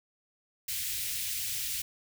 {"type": "band-stop noise", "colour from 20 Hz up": "white", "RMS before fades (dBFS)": -34, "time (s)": [0.68, 1.82], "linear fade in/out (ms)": 5, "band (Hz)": [130, 2100], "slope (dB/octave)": 24, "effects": []}